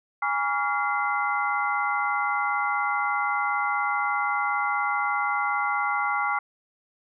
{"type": "tone cluster", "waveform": "sine", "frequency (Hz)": [825, 962, 1137, 1392, 2056], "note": ["G#5", "B5", "C#6", "F6", "C7"], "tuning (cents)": [-12, -46, 44, -6, -31], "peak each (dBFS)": [-28, -35, -28, -28, -31], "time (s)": [0.22, 6.39], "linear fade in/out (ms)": 5, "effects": []}